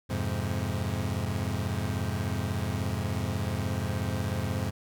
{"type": "chord", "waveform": "30% pulse", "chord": "F minor", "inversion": "none", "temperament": "equal with one note detuned", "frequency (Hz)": [87.31, 103.83, 129.83], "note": ["F2", "Ab2", "C3"], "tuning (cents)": [0, 0, -13], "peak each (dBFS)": [-30, -29, -32], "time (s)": [0.09, 4.71], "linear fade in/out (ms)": 20, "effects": []}